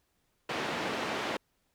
pink band-pass noise, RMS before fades -34 dBFS, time 0.49-1.37 s, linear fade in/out 5 ms, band 270 to 3100 Hz, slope 12 dB/octave, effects pink hiss -75 dBFS RMS until 1.74 s

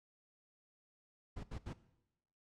brown noise bursts, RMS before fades -44 dBFS, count 3, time 1.36-1.734 s, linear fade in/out 10 ms, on 76 ms, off 73 ms, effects noise-tail reverb RT60 0.9 s tail -17 dB re dry + low-pass 7000 Hz 12 dB/octave

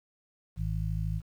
harmonic tone, 53.2 Hz, G#1, 42 cents sharp, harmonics 1 / 2 / 3, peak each -32 / -33 / -34 dBFS, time 0.56-1.22 s, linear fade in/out 50 ms, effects 10-bit

